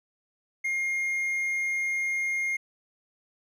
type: tone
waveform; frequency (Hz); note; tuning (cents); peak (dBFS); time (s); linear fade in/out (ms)
triangle; 2130; C7; +30; -24; 0.64-2.57; 10
effects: none